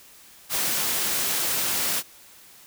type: high-pass noise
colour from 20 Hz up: white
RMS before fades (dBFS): -25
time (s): 0.49-2.03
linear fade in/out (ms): 50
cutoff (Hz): 110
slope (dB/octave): 12
effects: white hiss -50 dBFS RMS until 2.66 s